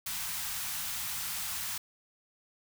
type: band-stop noise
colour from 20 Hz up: white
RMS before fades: -36 dBFS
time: 0.06-1.78 s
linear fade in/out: 5 ms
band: 200 to 800 Hz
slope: 24 dB/octave
effects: none